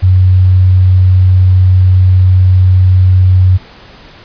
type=tone; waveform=sine; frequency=92.5 Hz; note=F#2; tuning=in tune; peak=-3 dBFS; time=0.02-3.58 s; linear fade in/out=20 ms; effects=pink hiss -36 dBFS RMS until 4.24 s + resampled to 11025 Hz